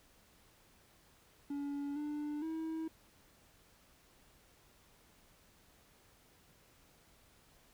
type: tone with pitch steps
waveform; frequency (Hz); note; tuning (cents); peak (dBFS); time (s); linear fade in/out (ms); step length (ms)
triangle; 284.5 / 296.5 / 321.2; C#4 / D4 / E4; +45 / +17 / -45; -35; 1.5-2.88; 5; 460
effects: pink hiss -66 dBFS RMS until 7.73 s